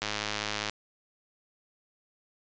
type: click train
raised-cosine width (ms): 0.2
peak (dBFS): -13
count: 72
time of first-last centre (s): 0.02-0.696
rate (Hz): 105
effects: resampled to 16000 Hz